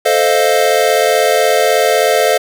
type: chord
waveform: square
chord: F dominant seventh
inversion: first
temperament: equal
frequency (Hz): 440 / 523.3 / 622.3 / 698.5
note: A4 / C5 / Eb5 / F5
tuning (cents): 0 / 0 / 0 / 0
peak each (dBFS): -16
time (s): 0.05-2.38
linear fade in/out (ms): 10
effects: none